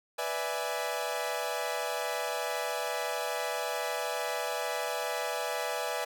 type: chord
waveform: sawtooth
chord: E dominant seventh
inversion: second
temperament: equal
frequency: 493.9 / 587.3 / 659.3 / 830.6 Hz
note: B4 / D5 / E5 / G#5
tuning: 0 / 0 / 0 / 0 cents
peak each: -33 dBFS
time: 0.18-6.05 s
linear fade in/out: 10 ms
effects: none